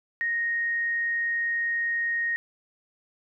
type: tone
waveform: sine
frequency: 1865 Hz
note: A#6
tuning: in tune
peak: -24 dBFS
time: 0.21-2.36 s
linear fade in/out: 0 ms
effects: none